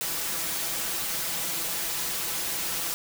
white noise with comb filter, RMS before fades -30 dBFS, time 0.01-2.94 s, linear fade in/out 0 ms, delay 6 ms, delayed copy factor +0.65, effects none

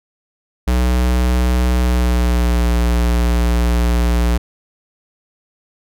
square tone with pitch glide, 61.74 to 59.33 Hz, B1 to A#1, 0 to +31 cents, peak -13 dBFS, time 0.67-4.38 s, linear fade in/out 10 ms, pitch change -69 cents, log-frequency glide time 1.76-2.68 s, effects none

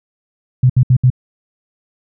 sine tone bursts, 126.8 Hz, B2, 46 cents sharp, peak -6 dBFS, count 4, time 0.63-1.102 s, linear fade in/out 5 ms, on 67 ms, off 68 ms, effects none

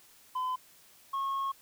sine tone pair in turn, 1017 / 1089.9 Hz, C6 / C#6, -50 / -30 cents, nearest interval minor second, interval 120 cents, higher second, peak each -27 dBFS, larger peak neither, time 0.35-0.56 / 1.13-1.52 s, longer second, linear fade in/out 10 ms, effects tanh soft clip ceiling -29 dBFS + white hiss -59 dBFS RMS until 1.61 s

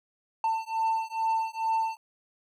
triangle beating tone pair, 893 / 895.3 Hz, A5 / A5, +25 / +30 cents, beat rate 2.3 Hz, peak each -27 dBFS, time 0.44-1.97 s, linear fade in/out 2 ms, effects none

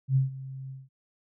sine tone with ADSR envelope, 133.3 Hz, C3, 33 cents sharp, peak -18 dBFS, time 0.08-0.89 s, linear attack 79 ms, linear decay 140 ms, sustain -18 dB, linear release 190 ms, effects none

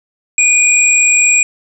sine tone pair together, 2421 / 7629 Hz, D#7 / A#8, -48 / +39 cents, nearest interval octave + minor sixth, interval 1987 cents, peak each -10 dBFS, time 0.38-1.43 s, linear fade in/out 2 ms, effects none

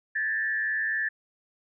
sine tone with frequency modulation, 1749 Hz, A6, 11 cents flat, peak -25 dBFS, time 0.15-1.09 s, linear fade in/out 10 ms, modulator 104 Hz, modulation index 0.79, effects none

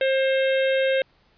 harmonic tone, 532 Hz, C5, 29 cents sharp, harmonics 1 / 3 / 4 / 5 / 6 / 7, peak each -19 / -29 / -31 / -33 / -35 / -36 dBFS, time 0.01-1.02 s, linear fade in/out 2 ms, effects pink hiss -61 dBFS RMS until 1.37 s + resampled to 11025 Hz

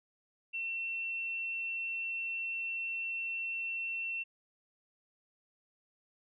sine tone, 2703 Hz, E7, 43 cents sharp, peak -34 dBFS, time 0.53-4.24 s, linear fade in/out 20 ms, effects none

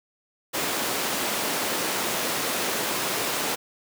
pink high-pass noise, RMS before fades -27 dBFS, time 0.53-3.56 s, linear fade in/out 20 ms, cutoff 290 Hz, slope 12 dB/octave, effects none

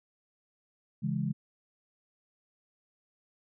sine chord, C# minor, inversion none, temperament equal with one note detuned, 138.59 / 166.15 / 207.7 Hz, C#3 / E3 / G#3, 0 / +14 / 0 cents, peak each -33 dBFS, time 1.02-1.33 s, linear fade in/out 20 ms, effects none

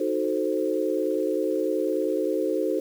sine chord, D# diminished seventh, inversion none, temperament equal, 311.1 / 370 / 440 / 523.3 Hz, D#4 / F#4 / A4 / C5, 0 / 0 / 0 / 0 cents, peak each -28 dBFS, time 0-2.8 s, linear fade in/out 5 ms, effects 8-bit

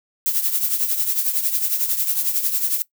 violet noise with tremolo, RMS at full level -18 dBFS, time 0.26-2.82 s, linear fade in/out 0 ms, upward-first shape triangle, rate 11 Hz, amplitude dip 70%, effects noise-tail reverb RT60 0.1 s tail -20 dB re dry

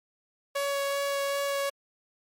sawtooth tone with vibrato, 560 Hz, C#5, 18 cents sharp, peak -23 dBFS, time 0.55-1.7 s, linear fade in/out 10 ms, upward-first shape sine, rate 2.6 Hz, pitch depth 8 cents each way, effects MP3 64 kbps

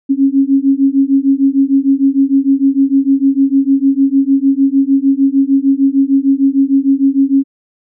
sine beating tone pair, 270 / 276.6 Hz, C#4 / C#4, -45 / -4 cents, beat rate 6.6 Hz, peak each -11 dBFS, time 0.09-7.44 s, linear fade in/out 20 ms, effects none

